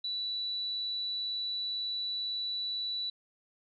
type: tone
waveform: sine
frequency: 3951 Hz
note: B7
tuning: in tune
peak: -32 dBFS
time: 0.04-3.1 s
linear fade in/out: 5 ms
effects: none